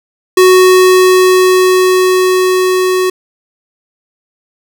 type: tone with level ramp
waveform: square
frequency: 370 Hz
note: F#4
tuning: in tune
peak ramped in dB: -3 to -10 dBFS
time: 0.37-3.1 s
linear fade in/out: 5 ms
effects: none